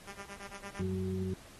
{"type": "tone with tremolo", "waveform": "5% pulse", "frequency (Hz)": 199.4, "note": "G3", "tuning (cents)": 30, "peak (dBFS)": -31, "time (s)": [0.07, 0.82], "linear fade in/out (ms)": 2, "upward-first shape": "sine", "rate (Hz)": 8.8, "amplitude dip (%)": 95}
{"type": "harmonic tone", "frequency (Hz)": 93.8, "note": "F#2", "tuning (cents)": 24, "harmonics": [1, 2, 4], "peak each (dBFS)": [-36, -35, -38], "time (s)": [0.79, 1.34], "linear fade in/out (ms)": 5}
{"effects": ["pink hiss -55 dBFS RMS until 1.59 s", "AAC 32 kbps"]}